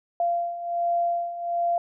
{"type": "beating tone pair", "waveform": "sine", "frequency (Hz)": [689, 690.3], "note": ["F5", "F5"], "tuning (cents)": [-24, -20], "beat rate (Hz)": 1.3, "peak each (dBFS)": [-29, -24], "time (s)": [0.2, 1.78], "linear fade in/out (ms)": 2, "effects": []}